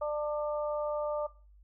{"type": "harmonic tone", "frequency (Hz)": 297.9, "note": "D4", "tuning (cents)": 25, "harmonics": [2, 3, 4], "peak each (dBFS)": [-31, -40, -38], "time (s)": [0.01, 1.27], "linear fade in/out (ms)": 10, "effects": ["noise-tail reverb RT60 0.4 s tail -19 dB re dry", "added 50 Hz sine -55 dBFS peak until 1.63 s"]}